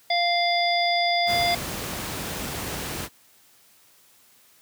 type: harmonic tone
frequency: 696 Hz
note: F5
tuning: 6 cents flat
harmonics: 1 / 3 / 5 / 7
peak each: -22 / -26 / -28 / -28 dBFS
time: 0.1-1.55 s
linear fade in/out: 5 ms
type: noise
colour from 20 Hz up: pink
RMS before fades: -31 dBFS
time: 1.26-3.09 s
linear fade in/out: 50 ms
effects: white hiss -57 dBFS RMS until 4.61 s + high-pass 60 Hz 12 dB/octave